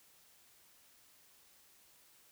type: silence
effects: white hiss -65 dBFS RMS until 2.31 s